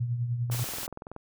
sine tone with tremolo, 120.1 Hz, B2, 48 cents flat, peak -24 dBFS, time 0-0.64 s, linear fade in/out 10 ms, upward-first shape triangle, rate 10 Hz, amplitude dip 60%
click train, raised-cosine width 1 ms, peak -26 dBFS, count 15, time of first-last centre 0.5-1.164 s, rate 21.1 Hz
white noise, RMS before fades -36 dBFS, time 0.51-0.87 s, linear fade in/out 10 ms
effects none

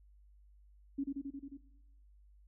sine tone with echo, 277.2 Hz, C#4, in tune, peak -32 dBFS, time 0.98-1.04 s, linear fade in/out 10 ms, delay 89 ms, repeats 6, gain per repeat -2 dB, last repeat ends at 1.574 s, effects noise-tail reverb RT60 0.9 s tail -18 dB re dry + added 50 Hz sine -59 dBFS peak until 2.47 s

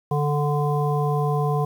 harmonic tone, 146.83 Hz, D3, in tune, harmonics 1 / 3 / 5 / 7, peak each -21 / -26 / -28 / -29 dBFS, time 0.11-1.65 s, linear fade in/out 5 ms, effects 8-bit

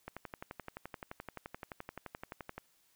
click train, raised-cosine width 0.5 ms, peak -27 dBFS, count 30, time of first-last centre 0.08-2.58 s, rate 11.6 Hz, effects white hiss -71 dBFS RMS until 2.95 s

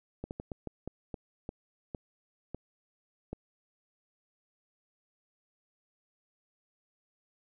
slowing click train, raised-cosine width 2 ms, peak -24 dBFS, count 11, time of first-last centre 0.24-3.33 s, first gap 69 ms, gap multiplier 1.31, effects none

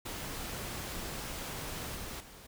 pink noise with level steps, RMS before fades -40 / -42 / -52 dBFS, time 0.05-2.47 s, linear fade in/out 10 ms, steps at 1.95 / 2.2 s, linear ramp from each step 5 ms, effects none

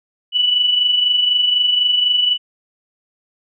sine tone pair together, 2960 / 2984 Hz, F#7 / F#7, 0 / +14 cents, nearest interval unison, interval 14 cents, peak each -13 / -22 dBFS, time 0.32-2.38 s, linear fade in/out 50 ms, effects none

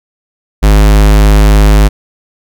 square tone, 51.7 Hz, G#1, 7 cents flat, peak -3 dBFS, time 0.62-1.89 s, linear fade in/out 20 ms, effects none

